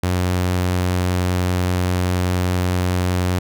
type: tone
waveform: sawtooth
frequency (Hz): 90.5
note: F#2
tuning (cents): -38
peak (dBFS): -13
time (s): 0.03-3.39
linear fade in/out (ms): 5
effects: none